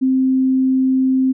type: tone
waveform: sine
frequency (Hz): 261.6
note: C4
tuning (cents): 0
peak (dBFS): -12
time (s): 0.01-1.33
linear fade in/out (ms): 20
effects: none